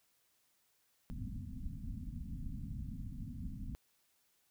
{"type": "low-pass noise", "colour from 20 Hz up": "pink", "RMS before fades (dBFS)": -43, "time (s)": [1.1, 3.75], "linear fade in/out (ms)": 0, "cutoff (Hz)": 270, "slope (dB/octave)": 96, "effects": ["white hiss -75 dBFS RMS until 4.5 s"]}